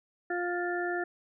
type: harmonic tone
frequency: 351.9 Hz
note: F4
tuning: 13 cents sharp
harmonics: 1 / 2 / 4 / 5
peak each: -32 / -35 / -38 / -36 dBFS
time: 0.3-1.04 s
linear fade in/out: 5 ms
effects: none

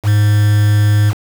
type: tone with quantisation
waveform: triangle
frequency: 104.3 Hz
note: G#2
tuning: 8 cents sharp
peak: -6 dBFS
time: 0.03-1.14 s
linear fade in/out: 50 ms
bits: 4
effects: none

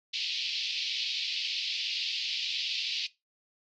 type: band-pass noise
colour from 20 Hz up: white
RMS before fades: -33 dBFS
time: 0.13-3.07 s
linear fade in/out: 10 ms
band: 2500 to 4800 Hz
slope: 48 dB/octave
effects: noise-tail reverb RT60 0.2 s tail -18 dB re dry + AAC 48 kbps

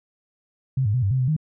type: tone with pitch steps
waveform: sine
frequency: 132.2 / 103.4 / 126.6 / 98.3 / 130.8 / 127.4 / 155.3 Hz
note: C3 / G#2 / B2 / G2 / C3 / C3 / D#3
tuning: +18 / -7 / +43 / +5 / 0 / -46 / -3 cents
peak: -18 dBFS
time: 0.77-1.365 s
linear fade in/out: 5 ms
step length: 85 ms
effects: none

